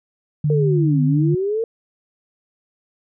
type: tone with vibrato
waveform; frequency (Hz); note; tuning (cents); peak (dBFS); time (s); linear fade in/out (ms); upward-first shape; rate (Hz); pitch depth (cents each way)
sine; 149; D3; +25; -15; 0.44-1.35; 5; sine; 14; 19
type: linear two-way sweep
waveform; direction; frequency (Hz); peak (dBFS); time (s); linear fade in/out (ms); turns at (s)
sine; down then up; 463.3 to 246.9 to 463.3; -18; 0.5-1.64; 2; 1.03
effects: none